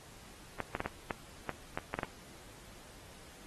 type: clicks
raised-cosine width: 0.5 ms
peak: -19 dBFS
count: 10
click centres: 0.603 / 0.751 / 0.804 / 0.86 / 1.108 / 1.493 / 1.775 / 1.941 / 1.989 / 2.032 s
effects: pink hiss -55 dBFS RMS until 3.46 s + AAC 32 kbps